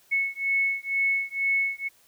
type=beating tone pair; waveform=sine; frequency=2200 / 2202.1 Hz; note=C#7 / C#7; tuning=-14 / -12 cents; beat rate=2.1 Hz; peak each=-26 dBFS; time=0.11-1.89 s; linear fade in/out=20 ms; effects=white hiss -60 dBFS RMS until 2.07 s